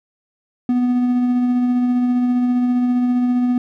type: tone with tremolo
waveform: triangle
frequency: 246.9 Hz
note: B3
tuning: in tune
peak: -11 dBFS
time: 0.69-3.58 s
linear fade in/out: 2 ms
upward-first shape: sine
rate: 15 Hz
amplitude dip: 25%
effects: none